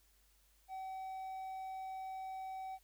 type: tone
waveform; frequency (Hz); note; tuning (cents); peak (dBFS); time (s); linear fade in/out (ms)
triangle; 761; F#5; +48; -40; 0.68-2.79; 50
effects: added 50 Hz sine -70 dBFS peak until 2.83 s + white hiss -72 dBFS RMS until 2.83 s